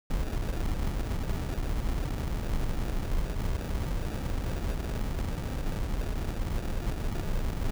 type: noise with sample-and-hold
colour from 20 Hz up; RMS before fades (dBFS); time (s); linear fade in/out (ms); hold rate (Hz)
brown; -30; 0.1-7.71; 5; 1050
effects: none